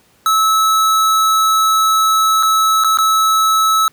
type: tone with dropouts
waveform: square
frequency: 1300 Hz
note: E6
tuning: 24 cents flat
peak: -11 dBFS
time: 0.26-3.88 s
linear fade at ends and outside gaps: 1 ms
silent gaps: 2.427-2.431 / 2.838-2.845 / 2.973-2.986 s
effects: pink hiss -53 dBFS RMS until 3.92 s + high-pass 80 Hz 12 dB/octave